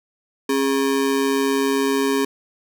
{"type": "ring-modulated tone", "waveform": "square", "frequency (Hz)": 341.9, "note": "F4", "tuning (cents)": -37, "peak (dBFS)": -15, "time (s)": [0.49, 2.25], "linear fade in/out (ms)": 5, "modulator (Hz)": 69.7, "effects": []}